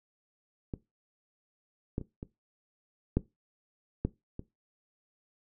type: clicks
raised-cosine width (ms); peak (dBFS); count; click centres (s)
3; -22 / -18 / -29 / -26 / -12 / -15 / -25; 7; 0.738 / 1.981 / 2.013 / 2.229 / 3.17 / 4.05 / 4.394
effects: noise-tail reverb RT60 0.2 s tail -18 dB re dry